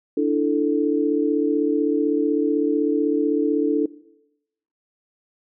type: chord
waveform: sine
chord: D suspended second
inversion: none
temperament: equal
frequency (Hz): 293.7 / 329.6 / 440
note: D4 / E4 / A4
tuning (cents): 0 / 0 / 0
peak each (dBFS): -20 / -24 / -22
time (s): 0.17-3.86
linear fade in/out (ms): 5
effects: noise-tail reverb RT60 0.9 s tail -20 dB re dry